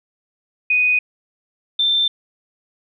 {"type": "tone pair in turn", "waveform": "sine", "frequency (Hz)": [2489, 3565], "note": ["D#7", "A7"], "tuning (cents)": [0, 22], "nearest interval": "tritone", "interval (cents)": 622, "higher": "second", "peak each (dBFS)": [-13, -14], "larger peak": "first", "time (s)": [[0.7, 0.99], [1.79, 2.08]], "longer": "neither", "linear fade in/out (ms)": 5, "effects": []}